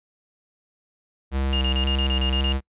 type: tone with vibrato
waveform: square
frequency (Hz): 66.4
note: C2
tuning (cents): +26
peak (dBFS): -22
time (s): 1.31-2.61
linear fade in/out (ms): 50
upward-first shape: square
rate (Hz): 1.9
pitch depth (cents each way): 18
type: tone bursts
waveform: sine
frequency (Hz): 2830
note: F7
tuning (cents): +22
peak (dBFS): -24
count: 9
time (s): 1.53-2.523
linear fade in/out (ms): 0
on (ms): 81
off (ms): 33
effects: noise-tail reverb RT60 0.1 s tail -25 dB re dry + resampled to 8000 Hz